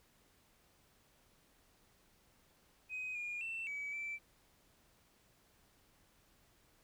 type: tone with pitch steps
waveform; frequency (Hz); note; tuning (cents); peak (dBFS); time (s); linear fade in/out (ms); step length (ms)
sine; 2515 / 2426 / 2682 / 2282 / 2330; D#7 / D#7 / E7 / C#7 / D7; +18 / -44 / +29 / +50 / -14; -38; 2.89-4.19; 50; 260
effects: tanh soft clip ceiling -36 dBFS + pink hiss -70 dBFS RMS until 6.83 s